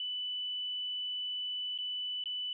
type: tone with dropouts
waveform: sine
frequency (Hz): 2985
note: F#7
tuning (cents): +15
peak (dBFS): -34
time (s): 0-2.53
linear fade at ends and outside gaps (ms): 2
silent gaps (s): 1.778-1.786 / 2.239-2.257
effects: none